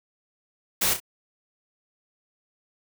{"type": "noise with echo", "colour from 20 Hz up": "white", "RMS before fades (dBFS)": -23, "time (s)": [0.81, 0.94], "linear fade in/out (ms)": 10, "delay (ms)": 31, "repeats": 2, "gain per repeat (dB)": -8, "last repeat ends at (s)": 1.002, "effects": []}